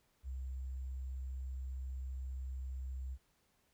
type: tone with sample-and-hold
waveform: sine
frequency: 65.1 Hz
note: C2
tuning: 8 cents flat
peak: -39 dBFS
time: 0.23-3.18 s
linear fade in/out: 50 ms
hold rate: 7350 Hz
effects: pink hiss -75 dBFS RMS until 3.73 s